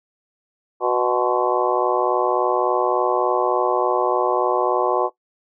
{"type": "harmonic tone with a mistuned harmonic", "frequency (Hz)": 123.47, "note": "B2", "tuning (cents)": 0, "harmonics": [3, 4, 5, 6, 7, 8, 9], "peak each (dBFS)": [-22, -23, -24, -25, -25, -26, -27], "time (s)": [0.8, 5.1], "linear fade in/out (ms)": 50, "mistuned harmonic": 8, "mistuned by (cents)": 74, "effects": ["noise-tail reverb RT60 0.1 s tail -17 dB re dry"]}